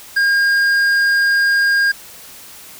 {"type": "tone with hard clipping", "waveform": "triangle", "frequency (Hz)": 1616, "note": "G#6", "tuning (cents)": -48, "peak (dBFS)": -13, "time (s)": [0.16, 1.92], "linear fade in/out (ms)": 10, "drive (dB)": 10, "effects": ["white hiss -38 dBFS RMS until 2.79 s"]}